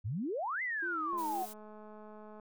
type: exponential two-way sweep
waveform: sine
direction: up then down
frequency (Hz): 90 to 2093 to 711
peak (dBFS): -33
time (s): 0.04-1.46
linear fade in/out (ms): 20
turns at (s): 0.62
type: tone with vibrato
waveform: triangle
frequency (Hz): 329.6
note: E4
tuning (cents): 0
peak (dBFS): -39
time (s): 0.82-1.43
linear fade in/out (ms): 10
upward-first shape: sine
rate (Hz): 3.8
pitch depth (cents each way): 96
type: click train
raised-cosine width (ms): 1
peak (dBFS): -39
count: 271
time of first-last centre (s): 1.13-2.398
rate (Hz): 213
type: noise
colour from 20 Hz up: blue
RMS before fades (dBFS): -48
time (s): 1.17-1.54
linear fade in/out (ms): 20
effects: none

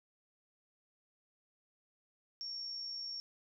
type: tone with amplitude modulation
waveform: sine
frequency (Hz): 5500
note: F8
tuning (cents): -27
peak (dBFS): -38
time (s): 2.41-3.2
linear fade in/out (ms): 0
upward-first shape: sine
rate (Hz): 60.2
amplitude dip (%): 40
effects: none

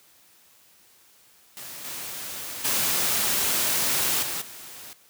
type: noise with level steps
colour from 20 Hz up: white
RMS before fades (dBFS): -39 / -35 / -24 / -30 / -42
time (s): 1.57-4.93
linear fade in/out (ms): 0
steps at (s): 1.84 / 2.64 / 4.22 / 4.41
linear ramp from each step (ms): 10
effects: white hiss -57 dBFS RMS until 5.09 s + high-pass 80 Hz 12 dB/octave

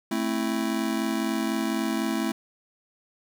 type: chord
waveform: square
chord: A minor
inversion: none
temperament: just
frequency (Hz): 220 / 264 / 330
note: A3 / C4 / E4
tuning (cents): 0 / +16 / +2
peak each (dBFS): -29 / -31 / -30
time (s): 0.11-2.32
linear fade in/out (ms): 5
effects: 10-bit

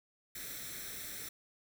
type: noise with comb filter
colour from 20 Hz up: white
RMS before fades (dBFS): -44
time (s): 0.35-1.29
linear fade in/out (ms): 5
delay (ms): 0.52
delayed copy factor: +0.7
effects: none

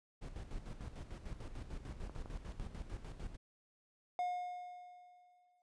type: noise with tremolo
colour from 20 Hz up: brown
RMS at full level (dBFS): -44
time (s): 0.21-3.37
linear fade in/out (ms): 20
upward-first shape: square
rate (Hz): 6.7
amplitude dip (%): 60
type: clicks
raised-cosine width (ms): 1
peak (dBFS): -36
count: 3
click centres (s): 2.096 / 2.162 / 2.259
type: tone with exponential decay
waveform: triangle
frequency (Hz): 718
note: F5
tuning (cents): +48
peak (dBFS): -31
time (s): 4.19-5.62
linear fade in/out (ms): 1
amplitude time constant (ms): 310
effects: resampled to 22050 Hz

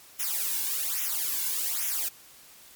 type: noise with flanger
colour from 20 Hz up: blue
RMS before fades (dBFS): -29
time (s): 0.19-2.09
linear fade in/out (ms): 10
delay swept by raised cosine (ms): 0.22 to 1.62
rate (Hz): 1.2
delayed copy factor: -0.9
effects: white hiss -52 dBFS RMS until 2.75 s + MP3 96 kbps

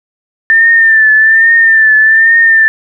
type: tone with vibrato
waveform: sine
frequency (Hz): 1786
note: A6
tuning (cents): +25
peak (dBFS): -3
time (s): 0.5-2.68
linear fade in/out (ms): 0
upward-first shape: triangle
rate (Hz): 1.2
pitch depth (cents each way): 56
effects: none

